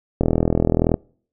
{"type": "click train", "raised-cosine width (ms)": 2, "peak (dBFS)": -3, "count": 31, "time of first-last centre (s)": [0.21, 0.942], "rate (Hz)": 41, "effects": ["noise-tail reverb RT60 0.5 s tail -26 dB re dry"]}